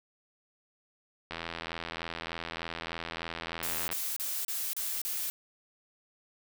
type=click train; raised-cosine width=0.3 ms; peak=-20 dBFS; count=219; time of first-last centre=1.31-3.927 s; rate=83.3 Hz
type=noise bursts; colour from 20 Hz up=blue; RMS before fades=-34 dBFS; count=6; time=3.63-5.3 s; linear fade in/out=0 ms; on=250 ms; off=34 ms
effects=none